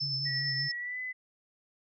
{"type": "tone with tremolo", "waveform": "sine", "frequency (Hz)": 5274, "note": "E8", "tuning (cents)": 0, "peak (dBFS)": -29, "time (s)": [0, 0.72], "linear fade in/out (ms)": 10, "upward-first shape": "triangle", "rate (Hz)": 8.7, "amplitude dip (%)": 40}
{"type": "tone with vibrato", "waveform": "sine", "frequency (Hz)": 137.4, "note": "C#3", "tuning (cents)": -15, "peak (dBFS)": -36, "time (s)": [0.01, 0.69], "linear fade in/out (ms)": 20, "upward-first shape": "sine", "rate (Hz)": 5.1, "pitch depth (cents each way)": 52}
{"type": "tone with pitch glide", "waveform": "sine", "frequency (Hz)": [1924, 2012], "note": ["B6", "B6"], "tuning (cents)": [-46, 32], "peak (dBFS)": -34, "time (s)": [0.25, 1.13], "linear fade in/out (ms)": 20, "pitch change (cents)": 78, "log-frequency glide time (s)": [0.76, 0.99]}
{"effects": []}